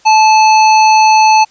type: tone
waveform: square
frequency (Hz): 870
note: A5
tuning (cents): -20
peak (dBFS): -5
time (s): 0.05-1.45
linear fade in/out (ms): 20
effects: white hiss -47 dBFS RMS until 1.5 s + resampled to 16000 Hz